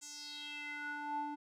square tone with band-pass filter sweep, 293.7 Hz, D4, in tune, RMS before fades -43 dBFS, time 0.01-1.36 s, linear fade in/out 20 ms, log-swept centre 7300 to 620 Hz, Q 4.1, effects none

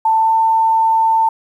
sine tone with pitch glide, 888 to 895.2 Hz, A5 to A5, +16 to +30 cents, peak -10 dBFS, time 0.05-1.29 s, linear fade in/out 5 ms, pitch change +14 cents, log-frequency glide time 0.18-0.33 s, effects 8-bit

